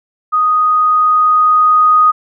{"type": "tone with level ramp", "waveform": "sine", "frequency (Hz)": 1244.5, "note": "D#6", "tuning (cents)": 0, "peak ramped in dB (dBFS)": [-9, -5], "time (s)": [0.32, 2.12], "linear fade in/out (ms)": 20, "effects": []}